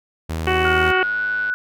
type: tone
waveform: sawtooth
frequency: 80.7 Hz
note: E2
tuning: 36 cents flat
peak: -19 dBFS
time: 0.29-0.92 s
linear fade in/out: 10 ms
type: harmonic tone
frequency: 373 Hz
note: F#4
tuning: 14 cents sharp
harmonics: 1 / 2 / 3 / 4 / 5 / 6 / 7 / 8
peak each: -20 / -23 / -25 / -26 / -27 / -28 / -28 / -29 dBFS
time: 0.47-1.03 s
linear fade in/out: 2 ms
type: tone with pitch glide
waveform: sine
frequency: 1430 to 1481.3 Hz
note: F6 to F#6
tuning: +41 to +2 cents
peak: -19 dBFS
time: 0.65-1.54 s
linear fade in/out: 0 ms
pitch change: +61 cents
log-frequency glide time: 0.88-1.24 s
type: click train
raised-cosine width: 0.3 ms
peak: -22 dBFS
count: 68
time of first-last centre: 0.86-1.498 s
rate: 105 Hz
effects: none